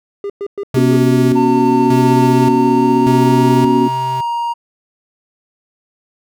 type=tone bursts; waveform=triangle; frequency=402.5 Hz; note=G4; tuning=46 cents sharp; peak=-17 dBFS; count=5; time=0.24-0.97 s; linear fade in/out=2 ms; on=58 ms; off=110 ms
type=tone with tremolo; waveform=square; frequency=128.8 Hz; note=C3; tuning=27 cents flat; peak=-15 dBFS; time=0.74-4.21 s; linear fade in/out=5 ms; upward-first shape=square; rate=0.86 Hz; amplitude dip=65%
type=chord; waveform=sine; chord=B suspended second; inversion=none; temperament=equal with one note detuned; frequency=241.9 / 277.2 / 370 Hz; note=B3 / C#4 / F#4; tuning=-36 / 0 / 0 cents; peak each=-14 / -14 / -15 dBFS; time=0.76-3.88 s; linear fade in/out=10 ms
type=tone with pitch glide; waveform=triangle; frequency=904 to 940.2 Hz; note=A5 to A#5; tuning=+47 to +15 cents; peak=-14 dBFS; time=1.35-4.54 s; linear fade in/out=20 ms; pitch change=+68 cents; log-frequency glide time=2.31-3.76 s
effects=none